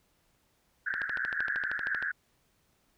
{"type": "band-pass noise", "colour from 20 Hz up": "white", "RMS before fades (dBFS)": -33, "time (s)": [0.86, 2.12], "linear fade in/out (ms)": 10, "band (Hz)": [1500, 1700], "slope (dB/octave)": 96}
{"type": "click train", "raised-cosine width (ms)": 0.3, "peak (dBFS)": -22, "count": 15, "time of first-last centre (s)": [0.94, 2.025], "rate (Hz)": 12.9}
{"effects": ["pink hiss -71 dBFS RMS until 2.97 s"]}